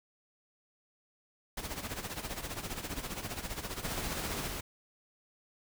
pink noise with tremolo, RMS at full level -37 dBFS, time 1.57-4.48 s, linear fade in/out 5 ms, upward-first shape sine, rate 15 Hz, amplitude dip 70%
pink noise, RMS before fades -39 dBFS, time 3.84-4.61 s, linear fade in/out 10 ms
effects none

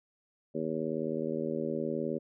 harmonic tone, 79.3 Hz, D#2, 33 cents sharp, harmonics 2 / 3 / 4 / 5 / 6 / 7, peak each -41 / -36 / -38 / -36 / -39 / -38 dBFS, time 0.54-2.19 s, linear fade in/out 20 ms, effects none

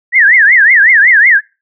sine tone with vibrato, 1845 Hz, A#6, 18 cents flat, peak -3 dBFS, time 0.12-1.41 s, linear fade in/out 50 ms, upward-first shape triangle, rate 5.4 Hz, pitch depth 290 cents each way, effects noise-tail reverb RT60 0.3 s tail -26 dB re dry

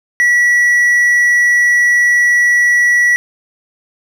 triangle tone, 1941 Hz, B6, 31 cents flat, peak -6 dBFS, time 0.2-3.16 s, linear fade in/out 0 ms, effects none

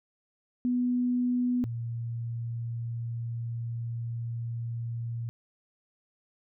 sine tone pair in turn, 246.9 / 116.8 Hz, B3 / A#2, 0 / +4 cents, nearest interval octave + minor second, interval 1296 cents, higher first, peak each -24 / -31 dBFS, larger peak first, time 0.65-1.64 / 1.64-5.29 s, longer second, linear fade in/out 0 ms, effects none

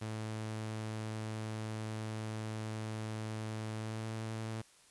sawtooth tone with pitch glide, 109.3 to 111.08 Hz, A2 to A2, -11 to +17 cents, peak -34 dBFS, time 0.01-4.62 s, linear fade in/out 10 ms, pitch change +28 cents, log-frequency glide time 3.74-4.07 s, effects white hiss -63 dBFS RMS until 4.9 s + resampled to 24000 Hz

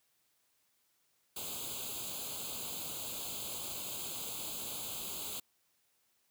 white noise with comb filter, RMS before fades -41 dBFS, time 1.36-5.4 s, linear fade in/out 5 ms, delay 0.27 ms, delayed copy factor +0.95, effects white hiss -75 dBFS RMS until 6.3 s + high-pass 60 Hz 12 dB/octave

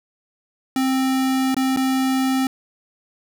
square tone with dropouts, 263.1 Hz, C4, 10 cents sharp, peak -18 dBFS, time 0.76-2.47 s, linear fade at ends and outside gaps 2 ms, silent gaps 1.545-1.566 / 1.763-1.771 s, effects none

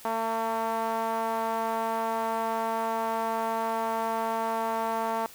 sawtooth tone with band-pass filter, 225.3 Hz, A3, 41 cents sharp, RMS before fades -29 dBFS, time 0.05-5.26 s, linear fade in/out 0 ms, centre 880 Hz, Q 2.7, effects white hiss -49 dBFS RMS until 5.34 s

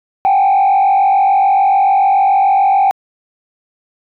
sine tone with frequency modulation, 784 Hz, G5, in tune, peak -6 dBFS, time 0.25-2.91 s, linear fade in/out 0 ms, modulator 46.9 Hz, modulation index 0.82, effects tanh soft clip ceiling -6 dBFS

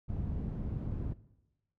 white low-pass noise, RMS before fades -36 dBFS, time 0.08-1.14 s, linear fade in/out 20 ms, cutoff 130 Hz, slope 12 dB/octave, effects noise-tail reverb RT60 1.0 s tail -19 dB re dry

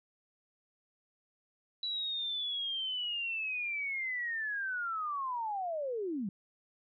sine linear sweep, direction down, 3951 to 179.7 Hz, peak -33 dBFS, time 1.83-6.29 s, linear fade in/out 2 ms, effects none

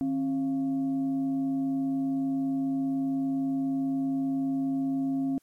sine tone with frequency modulation, 269 Hz, C4, 48 cents sharp, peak -25 dBFS, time 0.01-5.38 s, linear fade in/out 0 ms, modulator 423 Hz, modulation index 0.28, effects white hiss -69 dBFS RMS until 5.42 s + MP3 64 kbps

